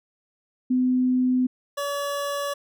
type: tone pair in turn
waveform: sine / 25% pulse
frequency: 253.5 / 569.1 Hz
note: B3 / C#5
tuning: +45 / +45 cents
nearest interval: octave + major second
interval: 1400 cents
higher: second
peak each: -18 / -22 dBFS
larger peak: first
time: 0.7-1.47 / 1.77-2.54 s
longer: neither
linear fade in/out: 10 ms
effects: none